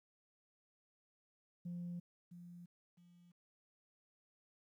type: tone with echo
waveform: sine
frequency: 174.61 Hz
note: F3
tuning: in tune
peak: -40 dBFS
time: 1.65-2 s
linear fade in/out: 10 ms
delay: 660 ms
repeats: 2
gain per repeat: -11 dB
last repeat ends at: 3.32 s
effects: tanh soft clip ceiling -39 dBFS + 13-bit